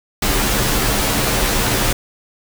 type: noise with comb filter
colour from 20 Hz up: pink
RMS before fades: -17 dBFS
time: 0.22-1.93 s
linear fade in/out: 5 ms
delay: 12 ms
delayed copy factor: -0.65
effects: none